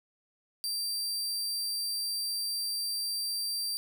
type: tone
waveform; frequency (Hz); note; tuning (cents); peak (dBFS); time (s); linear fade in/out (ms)
sawtooth; 4699; D8; 0; -28; 0.64-3.77; 0
effects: none